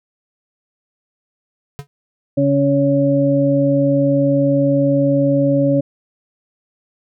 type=tone with exponential decay; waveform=square; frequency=142.4 Hz; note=C#3; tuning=47 cents sharp; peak=-22 dBFS; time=1.79-1.87 s; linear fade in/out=0 ms; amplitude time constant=17 ms
type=harmonic tone; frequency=140 Hz; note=C#3; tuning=18 cents sharp; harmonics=1 / 2 / 4; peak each=-18 / -15 / -16 dBFS; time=2.37-5.81 s; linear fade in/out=10 ms
effects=none